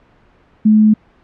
sine tone, 214.8 Hz, A3, 41 cents flat, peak -6 dBFS, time 0.65-0.94 s, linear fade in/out 10 ms, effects pink hiss -51 dBFS RMS until 1.23 s + low-pass 2000 Hz 12 dB/octave

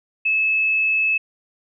sine tone, 2600 Hz, E7, 24 cents flat, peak -16 dBFS, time 0.25-1.18 s, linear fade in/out 10 ms, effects none

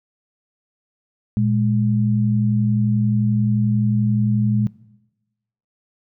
sine tone pair together, 116.9 / 208.3 Hz, A#2 / G#3, +5 / +5 cents, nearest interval minor seventh, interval 1000 cents, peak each -18 dBFS, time 1.37-4.67 s, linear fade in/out 0 ms, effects noise-tail reverb RT60 1.0 s tail -20 dB re dry

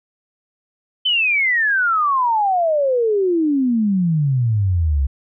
sine exponential sweep, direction down, 3089 to 65.41 Hz, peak -14 dBFS, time 1.05-5.07 s, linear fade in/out 10 ms, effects none

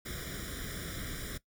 pink noise with comb filter, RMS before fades -40 dBFS, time 0.05-1.38 s, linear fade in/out 10 ms, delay 0.56 ms, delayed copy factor +1, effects noise-tail reverb RT60 0.1 s tail -18 dB re dry

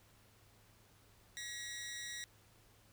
15% pulse tone with amplitude modulation, 1909 Hz, A#6, 41 cents sharp, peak -34 dBFS, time 1.37-2.24 s, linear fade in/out 0 ms, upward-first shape sine, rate 235 Hz, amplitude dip 65%, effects added 105 Hz sine -69 dBFS peak until 2.92 s + pink hiss -67 dBFS RMS until 2.92 s

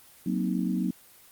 sine chord, C half-diminished seventh, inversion second, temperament equal with one note detuned, 185 / 233.1 / 260 / 311.1 Hz, Gb3 / Bb3 / C4 / Eb4, 0 / 0 / -11 / 0 cents, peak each -28 / -31 / -32 / -33 dBFS, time 0.26-0.91 s, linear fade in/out 5 ms, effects white hiss -54 dBFS RMS until 1.31 s + Opus 24 kbps

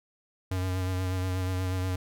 square tone with vibrato, 92.5 Hz, F#2, in tune, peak -28 dBFS, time 0.51-1.96 s, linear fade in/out 5 ms, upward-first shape sine, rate 8.3 Hz, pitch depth 26 cents each way, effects none

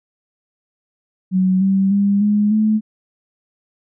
sine tone with pitch steps, 186.5 / 193.41 / 200.6 / 208 / 215.7 Hz, F#3 / G3 / G3 / G#3 / A3, +14 / -23 / +40 / +3 / -34 cents, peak -12 dBFS, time 1.31-2.81 s, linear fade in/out 50 ms, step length 300 ms, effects none

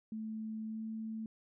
sine tone with pitch glide, 219 to 221 Hz, A3 to A3, -8 to +8 cents, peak -38 dBFS, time 0.12-1.26 s, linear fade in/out 2 ms, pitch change +16 cents, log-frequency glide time 0.66-0.82 s, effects none

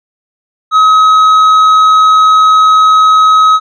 sine tone with tanh clipping, 1274 Hz, D#6, 41 cents sharp, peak -4 dBFS, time 0.71-3.6 s, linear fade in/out 50 ms, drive 6 dB, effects none

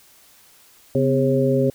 harmonic tone with a mistuned harmonic, 135.3 Hz, C#3, 42 cents flat, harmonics 1 / 2 / 3 / 4, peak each -21 / -21 / -21 / -21 dBFS, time 0.95-1.7 s, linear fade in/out 2 ms, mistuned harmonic 2, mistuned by -100 cents, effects white hiss -52 dBFS RMS until 1.74 s

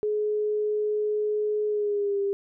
sine tone with pitch glide, 422.3 to 398.8 Hz, G#4 to G4, +29 to +30 cents, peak -23 dBFS, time 0.03-2.33 s, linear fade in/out 0 ms, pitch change -99 cents, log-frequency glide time 1.68-2.2 s, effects none

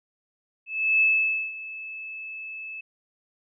sine tone with ADSR envelope, 2610 Hz, E7, 18 cents flat, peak -16 dBFS, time 0.66-2.81 s, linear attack 350 ms, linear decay 510 ms, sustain -18 dB, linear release 7 ms, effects none

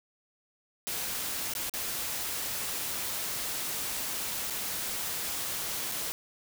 white noise with dropouts, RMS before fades -34 dBFS, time 0.87-6.12 s, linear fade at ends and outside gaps 0 ms, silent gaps 1.537-1.551 / 1.696-1.738 / 4.5-4.506 / 5.916-5.92 s, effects none

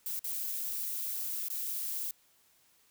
violet noise with dropouts, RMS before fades -36 dBFS, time 0.06-2.11 s, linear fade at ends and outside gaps 2 ms, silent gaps 0.193-0.242 / 1.485-1.501 s, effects white hiss -67 dBFS RMS until 2.9 s

